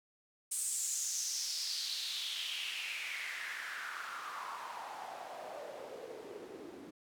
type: noise with band-pass filter sweep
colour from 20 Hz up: white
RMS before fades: -41 dBFS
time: 0.51-6.91 s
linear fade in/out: 10 ms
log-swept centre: 8800 to 300 Hz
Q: 4.3
effects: none